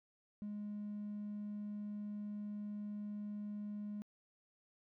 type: tone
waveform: triangle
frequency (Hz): 207.7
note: G#3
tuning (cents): 0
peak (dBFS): -38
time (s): 0.42-4.02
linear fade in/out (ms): 0
effects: tanh soft clip ceiling -37 dBFS